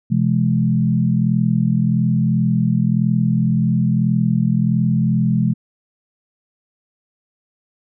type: tone cluster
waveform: sine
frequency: 129.2 / 170.3 / 212.1 Hz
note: C3 / F3 / G#3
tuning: -21 / -43 / +37 cents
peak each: -18 dBFS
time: 0.1-5.54 s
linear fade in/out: 20 ms
effects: none